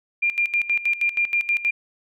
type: tone with tremolo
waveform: sine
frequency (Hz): 2395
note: D7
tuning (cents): +33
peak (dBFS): -17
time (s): 0.22-1.71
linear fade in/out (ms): 10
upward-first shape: square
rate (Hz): 6.3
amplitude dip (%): 80
effects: none